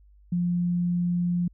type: tone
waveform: sine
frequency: 175.4 Hz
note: F3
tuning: 8 cents sharp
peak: -22 dBFS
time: 0.32-1.48 s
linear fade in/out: 5 ms
effects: added 50 Hz sine -52 dBFS peak until 1.53 s